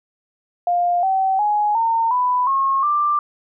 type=tone with pitch steps; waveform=sine; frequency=703 / 766.6 / 836 / 911.7 / 994.2 / 1084.2 / 1182.3 Hz; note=F5 / G5 / G#5 / A#5 / B5 / C#6 / D6; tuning=+11 / -39 / +11 / -39 / +11 / -39 / +11 cents; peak=-15 dBFS; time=0.67-3.19 s; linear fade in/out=2 ms; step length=360 ms; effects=none